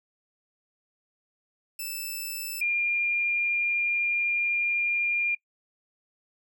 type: tone pair in turn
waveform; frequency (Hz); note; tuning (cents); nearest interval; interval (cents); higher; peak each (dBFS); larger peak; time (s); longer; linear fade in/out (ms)
5% pulse / sine; 2637 / 2404; E7 / D7; 0 / +40; major second; 160; first; -23; neither; 1.79-2.61 / 2.61-5.35; second; 5
effects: noise-tail reverb RT60 0.1 s tail -22 dB re dry